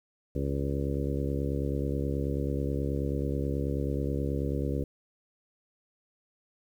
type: harmonic tone with a mistuned harmonic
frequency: 69.3 Hz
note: C#2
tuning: in tune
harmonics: 1 / 2 / 3 / 4 / 5 / 6 / 7 / 8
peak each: -32 / -33 / -39 / -35 / -38 / -38 / -38 / -44 dBFS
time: 0.35-4.84 s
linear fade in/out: 5 ms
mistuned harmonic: 8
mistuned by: +26 cents
effects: 10-bit